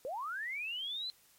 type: linear sweep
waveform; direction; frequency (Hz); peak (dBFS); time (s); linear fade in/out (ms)
sine; up; 481.1 to 4122; -36; 0.05-1.1; 0
effects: white hiss -65 dBFS RMS until 1.38 s + MP3 64 kbps